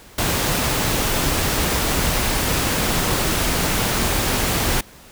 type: noise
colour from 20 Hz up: pink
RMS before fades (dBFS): -20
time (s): 0.18-4.81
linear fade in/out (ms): 5
effects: pink hiss -45 dBFS RMS until 5.11 s